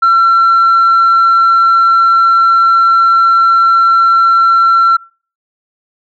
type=tone; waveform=sine; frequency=1354 Hz; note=E6; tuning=46 cents sharp; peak=-3 dBFS; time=0.02-4.97 s; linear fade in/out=10 ms; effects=noise-tail reverb RT60 0.4 s tail -26 dB re dry + tanh soft clip ceiling -3 dBFS